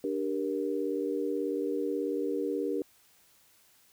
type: chord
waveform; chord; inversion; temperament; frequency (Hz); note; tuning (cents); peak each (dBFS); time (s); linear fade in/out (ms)
sine; G minor; second; just; 294 / 392 / 470.4; D4 / G4 / Bb4; +2 / 0 / +16; -33; 0.04-2.82; 2
effects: white hiss -63 dBFS RMS until 3.92 s